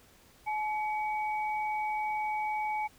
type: tone pair together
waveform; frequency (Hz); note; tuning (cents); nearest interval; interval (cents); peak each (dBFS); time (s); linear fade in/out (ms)
sine; 854 / 2261; G#5 / C#7; +48 / +34; octave + perfect fourth; 1686; -30 / -38; 0.46-2.88; 20
effects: pink hiss -60 dBFS RMS until 2.98 s

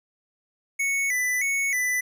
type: tone with vibrato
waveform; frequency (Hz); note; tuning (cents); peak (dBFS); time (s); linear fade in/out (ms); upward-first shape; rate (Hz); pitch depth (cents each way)
square; 2100; C7; +6; -23; 0.79-2.01; 10; square; 1.6; 91
effects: none

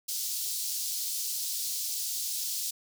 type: high-pass noise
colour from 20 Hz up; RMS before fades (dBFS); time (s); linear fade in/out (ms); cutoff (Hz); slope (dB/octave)
pink; -33; 0.08-2.71; 10; 4400; 24
effects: none

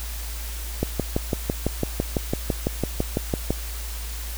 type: click train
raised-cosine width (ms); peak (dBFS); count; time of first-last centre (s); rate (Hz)
2; -8; 17; 0.83-3.506; 5.98
effects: added 56 Hz sine -30 dBFS peak until 4.37 s + white hiss -37 dBFS RMS until 4.37 s

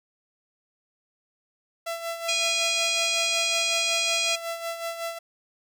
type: tone with tremolo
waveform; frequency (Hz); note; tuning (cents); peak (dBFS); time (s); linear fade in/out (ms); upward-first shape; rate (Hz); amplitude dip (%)
sawtooth; 670; E5; +28; -24; 1.86-5.19; 10; sine; 5.4; 60
type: harmonic tone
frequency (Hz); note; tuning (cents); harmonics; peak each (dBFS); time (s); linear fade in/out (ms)
821; G#5; -20; 3 / 4 / 5 / 6 / 7 / 8 / 9 / 10; -27 / -29 / -31 / -33 / -34 / -35 / -36 / -37; 2.28-4.36; 10
effects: none

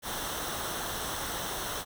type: noise with comb filter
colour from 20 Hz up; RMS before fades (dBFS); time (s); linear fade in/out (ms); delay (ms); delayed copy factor
pink; -35; 0.02-1.85; 50; 0.42; -0.6
effects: none

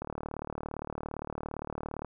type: click train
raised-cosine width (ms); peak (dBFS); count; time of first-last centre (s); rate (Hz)
1; -22; 77; 0.02-2.047; 37.5
effects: none

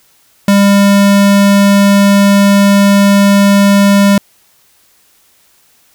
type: tone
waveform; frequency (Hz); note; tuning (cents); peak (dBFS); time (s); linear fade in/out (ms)
square; 200; G3; +35; -5; 0.48-4.18; 2
effects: white hiss -50 dBFS RMS until 5.94 s

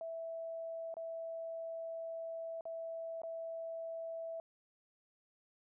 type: tone with dropouts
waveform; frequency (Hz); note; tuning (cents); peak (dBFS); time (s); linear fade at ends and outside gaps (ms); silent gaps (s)
sine; 658; E5; -3; -40; 0.01-4.4; 1; 0.941-0.968 / 2.609-2.654 / 3.218-3.234
effects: none

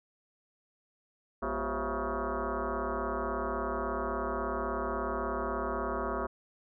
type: tone with frequency modulation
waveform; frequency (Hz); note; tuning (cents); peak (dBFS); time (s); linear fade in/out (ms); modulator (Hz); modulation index
sine; 359.3; F4; +49; -30; 1.42-6.27; 10; 151; 6.5
effects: none

